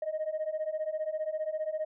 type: beating tone pair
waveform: sine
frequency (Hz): 614 / 629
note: D#5 / D#5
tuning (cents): -23 / +19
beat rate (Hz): 15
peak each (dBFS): -33 / -32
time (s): 0.02-1.85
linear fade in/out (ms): 5
effects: tanh soft clip ceiling -26 dBFS